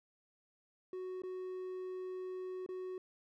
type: tone with dropouts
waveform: triangle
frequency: 370 Hz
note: F#4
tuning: in tune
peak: -38 dBFS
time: 0.93-2.98 s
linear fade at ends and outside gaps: 2 ms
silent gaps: 1.22-1.235 / 2.663-2.689 s
effects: none